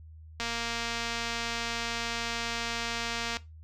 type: click train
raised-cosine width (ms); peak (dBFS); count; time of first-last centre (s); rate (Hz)
0.2; -16; 693; 0.4-3.37; 233
effects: noise-tail reverb RT60 0.2 s tail -17 dB re dry + added 79 Hz sine -46 dBFS peak until 3.63 s